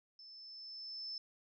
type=tone with level ramp; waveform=sine; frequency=5270 Hz; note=E8; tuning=1 cent flat; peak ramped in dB=-53 to -40 dBFS; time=0.19-1.18 s; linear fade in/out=2 ms; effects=none